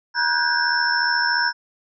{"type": "tone cluster", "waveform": "sine", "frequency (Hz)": [957, 1475, 1558, 1632, 5350], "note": ["A#5", "F#6", "G6", "G#6", "E8"], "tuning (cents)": [45, -6, -11, -31, 25], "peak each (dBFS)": -24, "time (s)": [0.14, 1.53], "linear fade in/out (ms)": 50, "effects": []}